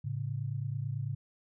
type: tone pair together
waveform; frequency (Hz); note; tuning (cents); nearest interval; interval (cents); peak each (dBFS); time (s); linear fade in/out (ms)
sine; 110 / 139.11; A2 / C#3; 0 / +6; major third; 406; -35 / -35; 0.04-1.15; 10
effects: none